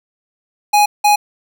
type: tone bursts at uneven times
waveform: square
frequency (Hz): 830.6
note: G#5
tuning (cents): 0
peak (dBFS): -9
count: 2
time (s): 0.73-0.86 / 1.04-1.16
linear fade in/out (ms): 10
effects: none